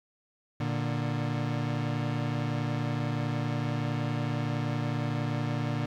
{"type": "tone pair together", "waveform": "30% pulse", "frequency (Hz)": [116.95, 147.7], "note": ["A#2", "D3"], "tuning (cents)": [6, 10], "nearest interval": "major third", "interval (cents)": 404, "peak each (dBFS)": [-28, -29], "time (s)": [0.6, 5.86], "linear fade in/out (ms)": 5, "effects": ["low-pass 4000 Hz 12 dB/octave", "10-bit"]}